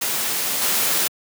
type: noise with level steps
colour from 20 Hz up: white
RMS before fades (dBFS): -23 / -20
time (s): 0.01-1.08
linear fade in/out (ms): 10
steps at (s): 0.61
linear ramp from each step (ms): 20
effects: high-pass 150 Hz 12 dB/octave